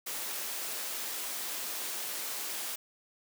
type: high-pass noise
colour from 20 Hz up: white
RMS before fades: -37 dBFS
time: 0.06-2.76 s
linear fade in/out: 10 ms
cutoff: 290 Hz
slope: 12 dB/octave
effects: none